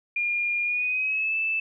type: tone with pitch glide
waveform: sine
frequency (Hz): 2415 to 2634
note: D7 to E7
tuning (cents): +48 to -2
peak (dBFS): -23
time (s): 0.16-1.6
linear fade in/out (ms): 5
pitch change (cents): +150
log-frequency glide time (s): 0.63-1.36
effects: none